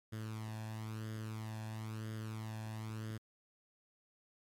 sawtooth tone with flanger, 109.8 Hz, A2, 3 cents flat, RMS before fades -43 dBFS, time 0.12-3.18 s, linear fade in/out 10 ms, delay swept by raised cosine 0.6 to 1.18 ms, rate 1 Hz, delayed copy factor +0.65, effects MP3 64 kbps

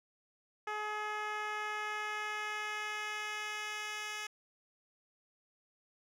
10% pulse tone with band-pass filter sweep, 423.3 Hz, G#4, 33 cents sharp, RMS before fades -39 dBFS, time 0.67-4.27 s, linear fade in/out 5 ms, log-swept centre 1000 to 3800 Hz, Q 0.75, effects none

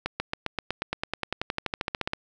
accelerating click train, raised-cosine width 0.3 ms, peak -11 dBFS, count 23, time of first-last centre 0.06-2.134 s, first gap 140 ms, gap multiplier 0.96, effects none

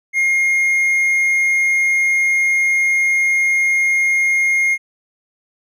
triangle tone, 2135 Hz, C7, 34 cents sharp, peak -11 dBFS, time 0.13-4.78 s, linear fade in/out 50 ms, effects none

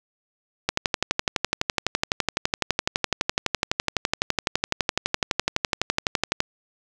click train, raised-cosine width 0.2 ms, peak -3 dBFS, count 69, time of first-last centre 0.69-6.404 s, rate 11.9 Hz, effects none

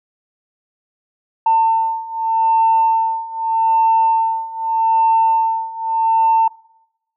sine beating tone pair, 898 / 898.82 Hz, A5 / A5, +35 / +37 cents, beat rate 0.82 Hz, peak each -16 / -14 dBFS, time 1.46-6.48 s, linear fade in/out 5 ms, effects noise-tail reverb RT60 0.8 s tail -23 dB re dry + tanh soft clip ceiling -5 dBFS

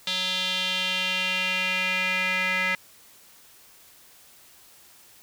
square tone with band-pass filter sweep, 185 Hz, F#3, in tune, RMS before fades -26 dBFS, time 0.07-2.75 s, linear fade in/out 2 ms, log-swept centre 3600 to 2100 Hz, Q 4, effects white hiss -53 dBFS RMS until 5.22 s

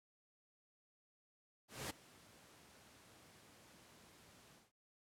pink noise with ADSR envelope, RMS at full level -42 dBFS, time 1.68-4.72 s, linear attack 220 ms, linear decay 13 ms, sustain -21 dB, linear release 180 ms, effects high-pass 100 Hz 12 dB/octave + low-pass 12000 Hz 12 dB/octave

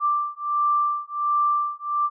sine beating tone pair, 1177 / 1178.4 Hz, D6 / D6, +3 / +6 cents, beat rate 1.4 Hz, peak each -23 dBFS, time 0-2.1 s, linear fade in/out 50 ms, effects none

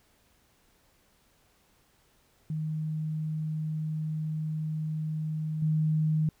sine tone with level steps, 155.7 Hz, D#3, 2 cents sharp, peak -29 / -23 dBFS, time 2.5-6.29 s, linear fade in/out 2 ms, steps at 5.62 s, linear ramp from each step 5 ms, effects pink hiss -66 dBFS RMS until 6.4 s

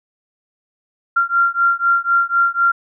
sine beating tone pair, 1380 / 1384 Hz, F6 / F6, -21 / -16 cents, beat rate 4 Hz, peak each -16 dBFS, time 1.16-2.72 s, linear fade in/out 10 ms, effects none

